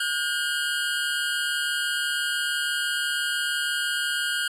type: tone pair together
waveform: 25% pulse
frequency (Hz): 1441 / 1587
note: F#6 / G6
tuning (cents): -46 / +21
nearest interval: major second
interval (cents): 167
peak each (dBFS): -23 / -24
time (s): 0-4.48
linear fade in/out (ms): 5
effects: resampled to 32000 Hz